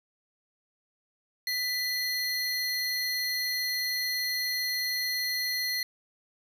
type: tone pair together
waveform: square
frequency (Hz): 1988 / 4229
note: B6 / C8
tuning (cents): +11 / +18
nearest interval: octave + minor second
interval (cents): 1307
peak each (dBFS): -32 / -31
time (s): 1.47-5.83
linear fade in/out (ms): 2
effects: none